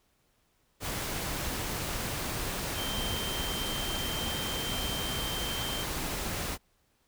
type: tone in noise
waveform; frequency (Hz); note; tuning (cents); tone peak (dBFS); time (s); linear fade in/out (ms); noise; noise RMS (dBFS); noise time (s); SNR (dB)
sine; 3136; G7; 0; -36; 2.74-5.86; 50; pink; -34; 0.8-6.58; -5
effects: pink hiss -71 dBFS RMS until 7.07 s